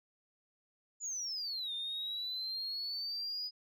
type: exponential two-way sweep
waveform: sine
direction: down then up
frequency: 7040 to 3605 to 4978 Hz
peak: -35 dBFS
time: 1-3.51 s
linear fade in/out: 50 ms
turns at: 1.73 s
effects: tanh soft clip ceiling -33 dBFS